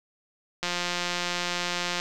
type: click train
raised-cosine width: 0.2 ms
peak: -11 dBFS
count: 242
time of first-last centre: 0.63-1.999 s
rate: 176 Hz
effects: none